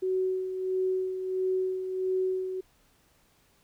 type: tone with tremolo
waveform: sine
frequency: 373.9 Hz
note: F#4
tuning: 18 cents sharp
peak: -24 dBFS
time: 0.02-2.61 s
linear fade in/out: 10 ms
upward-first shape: sine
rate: 1.5 Hz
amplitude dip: 55%
effects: pink hiss -65 dBFS RMS until 3.63 s